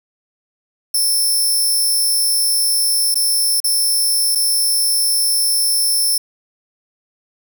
5% pulse tone with dropouts, 5350 Hz, E8, 25 cents sharp, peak -8 dBFS, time 0.94-6.18 s, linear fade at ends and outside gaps 5 ms, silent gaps 3.144-3.155 / 3.603-3.641 / 4.351-4.355 s, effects 7-bit

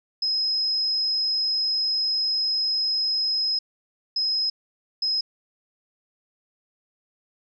sine tone bursts at uneven times, 5110 Hz, D#8, 45 cents sharp, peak -21 dBFS, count 3, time 0.22-3.59 / 4.16-4.5 / 5.02-5.21 s, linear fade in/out 5 ms, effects none

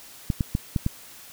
clicks, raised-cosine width 5 ms, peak -10 dBFS, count 5, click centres 0.302 / 0.408 / 0.551 / 0.762 / 0.864 s, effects white hiss -46 dBFS RMS until 1.32 s

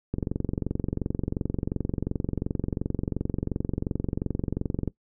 click train, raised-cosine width 3 ms, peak -14 dBFS, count 109, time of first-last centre 0.14-4.877 s, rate 22.8 Hz, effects noise-tail reverb RT60 0.1 s tail -19 dB re dry

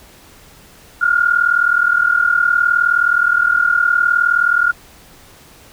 sine tone pair together, 1396.9 / 1436.2 Hz, F6 / F6, 0 / +48 cents, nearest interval unison, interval 48 cents, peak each -14 dBFS, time 1.01-4.72 s, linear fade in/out 10 ms, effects pink hiss -44 dBFS RMS until 5.72 s

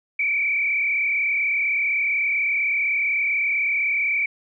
sine tone with frequency modulation, 2300 Hz, D7, 37 cents flat, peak -19 dBFS, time 0.19-4.26 s, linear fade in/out 5 ms, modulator 35.8 Hz, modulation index 1.9, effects none

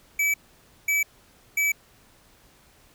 square tone bursts, 2298 Hz, D7, 38 cents flat, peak -21 dBFS, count 3, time 0.19-1.72 s, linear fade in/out 5 ms, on 150 ms, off 540 ms, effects pink hiss -57 dBFS RMS until 2.94 s

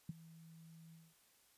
sine tone with ADSR envelope, 163 Hz, E3, 19 cents flat, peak -37 dBFS, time 0.09-1.15 s, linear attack 4 ms, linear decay 21 ms, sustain -19 dB, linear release 220 ms, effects white hiss -71 dBFS RMS until 1.57 s + resampled to 32000 Hz

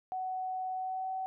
sine tone with pitch glide, 747 to 756.6 Hz, F#5 to F#5, +16 to +38 cents, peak -33 dBFS, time 0.12-1.26 s, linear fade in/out 0 ms, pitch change +22 cents, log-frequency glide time 0.73-1.11 s, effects none

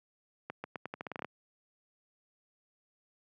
accelerating click train, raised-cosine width 0.5 ms, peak -23 dBFS, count 12, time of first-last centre 0.5-1.246 s, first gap 140 ms, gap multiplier 0.84, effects high-pass 150 Hz 12 dB/octave

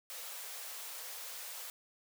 white high-pass noise, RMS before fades -45 dBFS, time 0.1-1.7 s, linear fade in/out 0 ms, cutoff 450 Hz, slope 96 dB/octave, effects none

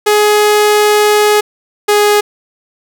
sawtooth tone pair in turn, 419.4 / 415.5 Hz, G#4 / G#4, +17 / +1 cents, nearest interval unison, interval 16 cents, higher first, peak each -3 dBFS, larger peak neither, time 0.06-1.41 / 1.88-2.21 s, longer first, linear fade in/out 10 ms, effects none

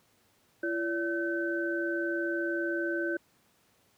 sine tone cluster, 339.2 / 574 / 1530 Hz, E4 / D5 / G6, +50 / -40 / -42 cents, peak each -31 / -36 / -33 dBFS, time 0.63-3.17 s, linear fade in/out 5 ms, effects pink hiss -67 dBFS RMS until 3.97 s + high-pass 100 Hz 12 dB/octave

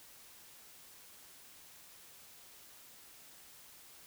silence, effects white hiss -57 dBFS RMS until 4.06 s

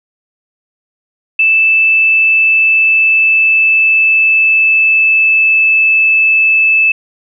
sine tone with pitch glide, 2637 to 2622 Hz, E7 to E7, 0 to -10 cents, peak -6 dBFS, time 1.39-6.92 s, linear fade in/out 5 ms, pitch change -10 cents, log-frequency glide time 1.51-5.71 s, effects none

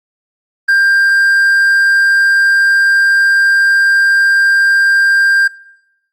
triangle tone, 1592 Hz, G6, 26 cents sharp, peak -5 dBFS, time 0.68-5.48 s, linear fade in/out 10 ms, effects noise-tail reverb RT60 0.9 s tail -23 dB re dry + Opus 24 kbps

